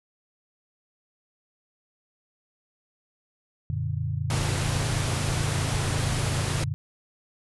sine chord, Gb augmented, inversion none, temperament equal with one note detuned, 92.5 / 117.69 / 146.83 Hz, Gb2 / Bb2 / D3, 0 / +17 / 0 cents, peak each -30 dBFS, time 3.7-6.74 s, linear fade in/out 0 ms
pink low-pass noise, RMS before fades -30 dBFS, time 4.3-6.64 s, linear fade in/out 2 ms, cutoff 11000 Hz, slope 96 dB/octave
effects none

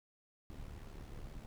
brown noise with amplitude modulation, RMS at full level -45 dBFS, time 0.5-1.46 s, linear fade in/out 0 ms, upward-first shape sine, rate 72.9 Hz, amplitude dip 60%, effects none

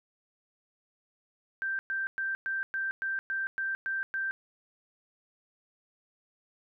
sine tone bursts, 1568 Hz, G6, in tune, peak -29 dBFS, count 10, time 1.62-4.31 s, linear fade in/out 0 ms, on 170 ms, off 110 ms, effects none

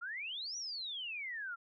sine exponential two-way sweep, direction up then down, 1346 to 5920 to 1346 Hz, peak -39 dBFS, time 0.01-1.56 s, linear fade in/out 20 ms, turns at 0.57 s, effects none

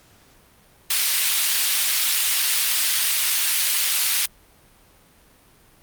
pink high-pass noise, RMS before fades -20 dBFS, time 0.9-4.26 s, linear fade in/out 5 ms, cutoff 2800 Hz, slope 12 dB/octave, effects pink hiss -54 dBFS RMS until 5.82 s + Opus 48 kbps

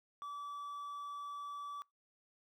triangle tone, 1153 Hz, D6, 32 cents flat, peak -40 dBFS, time 0.22-1.82 s, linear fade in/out 0 ms, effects noise-tail reverb RT60 0.2 s tail -25 dB re dry

